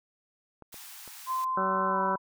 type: clicks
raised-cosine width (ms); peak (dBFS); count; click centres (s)
1; -33 / -33 / -34; 3; 0.623 / 0.743 / 1.077
type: high-pass noise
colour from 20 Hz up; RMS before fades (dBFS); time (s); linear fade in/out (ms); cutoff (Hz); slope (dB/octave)
white; -46; 0.72-1.45; 10; 740; 96
type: tone with pitch glide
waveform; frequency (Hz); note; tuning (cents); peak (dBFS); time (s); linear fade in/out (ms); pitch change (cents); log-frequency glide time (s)
sine; 1037 to 988.5; C6 to B5; -16 to +1; -27; 1.26-2.18; 50; -83; 1.87-2
type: harmonic tone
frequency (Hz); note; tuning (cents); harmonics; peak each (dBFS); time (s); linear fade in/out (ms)
190; F#3; +46; 1 / 2 / 3 / 4 / 5 / 6 / 7 / 8; -35 / -36 / -34 / -38 / -40 / -39 / -34 / -38; 1.57-2.16; 5
effects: none